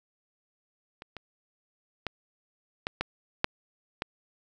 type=clicks; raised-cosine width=0.3 ms; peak=-26 / -24 / -15 / -13 / -12 / -6 / -14 dBFS; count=7; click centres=1.021 / 1.167 / 2.067 / 2.869 / 3.01 / 3.444 / 4.021 s; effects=none